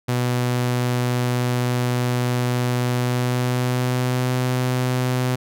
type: tone with pitch glide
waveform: sawtooth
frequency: 123.47 to 126.5 Hz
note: B2 to B2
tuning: 0 to +42 cents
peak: -15 dBFS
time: 0.08-5.36 s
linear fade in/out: 10 ms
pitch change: +42 cents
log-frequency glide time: 2.91-4.36 s
effects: none